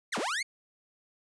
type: linear two-way sweep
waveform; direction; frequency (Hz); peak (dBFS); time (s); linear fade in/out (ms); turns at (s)
sawtooth; down then up; 2274 to 174.61 to 2274; -26; 0.12-0.43; 10; 0.18
effects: resampled to 22050 Hz